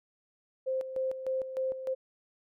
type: tone with tremolo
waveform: sine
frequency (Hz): 523.3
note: C5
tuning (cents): 0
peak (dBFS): -28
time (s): 0.66-1.95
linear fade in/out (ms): 20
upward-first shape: square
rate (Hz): 3.3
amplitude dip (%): 65
effects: none